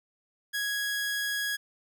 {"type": "tone", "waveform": "sawtooth", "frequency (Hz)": 1661.2, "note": "G#6", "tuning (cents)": 0, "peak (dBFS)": -25, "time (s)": [0.53, 1.57], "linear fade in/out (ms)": 20, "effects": []}